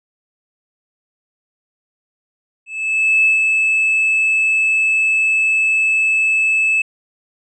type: tone with ADSR envelope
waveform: triangle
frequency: 2612 Hz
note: E7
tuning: 17 cents flat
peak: -6 dBFS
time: 2.66-6.82 s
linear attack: 590 ms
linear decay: 130 ms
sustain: -4 dB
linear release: 6 ms
effects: tanh soft clip ceiling -7 dBFS + resampled to 24000 Hz